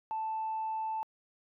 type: tone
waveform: sine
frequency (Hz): 880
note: A5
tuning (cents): 0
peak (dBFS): -31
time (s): 0.11-1.03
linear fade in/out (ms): 0
effects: tanh soft clip ceiling -28 dBFS